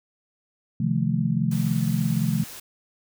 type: chord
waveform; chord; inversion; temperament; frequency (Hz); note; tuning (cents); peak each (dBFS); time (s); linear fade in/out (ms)
sine; F dominant seventh; second; just; 130.96 / 157.15 / 174.61 / 218.3; C3 / Eb3 / F3 / A3; +2 / +18 / 0 / -13; -26; 0.8-2.44; 5
type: noise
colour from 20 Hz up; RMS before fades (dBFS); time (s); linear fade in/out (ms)
white; -40; 1.51-2.6; 5
effects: none